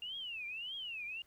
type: tone with vibrato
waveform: sine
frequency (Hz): 2786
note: F7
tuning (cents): -5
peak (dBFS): -40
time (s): 0.02-1.22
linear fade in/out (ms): 2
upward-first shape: triangle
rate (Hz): 1.7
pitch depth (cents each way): 300
effects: pink hiss -70 dBFS RMS until 1.26 s